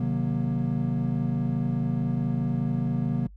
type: chord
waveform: triangle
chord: C half-diminished seventh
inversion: none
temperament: equal with one note detuned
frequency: 130.81 / 155.56 / 185 / 236.6 Hz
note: C3 / Eb3 / Gb3 / Bb3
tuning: 0 / 0 / 0 / +26 cents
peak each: -26 / -28 / -29 / -27 dBFS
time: 0-3.27 s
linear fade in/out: 5 ms
effects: noise-tail reverb RT60 0.1 s tail -24 dB re dry + added 50 Hz sine -44 dBFS peak until 3.36 s